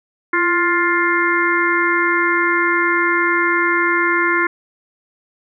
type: harmonic tone with a mistuned harmonic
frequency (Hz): 351.3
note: F4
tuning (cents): +10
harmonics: 1 / 3 / 4 / 5 / 6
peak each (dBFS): -20 / -20 / -20 / -20 / -20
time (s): 0.33-4.47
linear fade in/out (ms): 5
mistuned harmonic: 1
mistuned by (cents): -49
effects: none